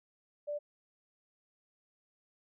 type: tone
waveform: sine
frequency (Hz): 587.3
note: D5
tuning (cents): 0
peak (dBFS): -34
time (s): 0.47-0.59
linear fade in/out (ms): 20
effects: none